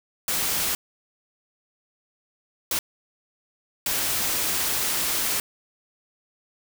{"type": "noise bursts at uneven times", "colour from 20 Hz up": "white", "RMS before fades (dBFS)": -25, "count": 3, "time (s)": [[0.28, 0.75], [2.71, 2.79], [3.86, 5.4]], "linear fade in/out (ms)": 2, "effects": []}